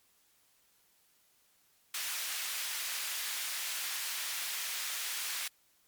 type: high-pass noise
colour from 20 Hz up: pink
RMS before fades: -37 dBFS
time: 1.94-5.48 s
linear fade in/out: 5 ms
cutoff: 1900 Hz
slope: 12 dB/octave
effects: white hiss -69 dBFS RMS until 5.87 s + MP3 96 kbps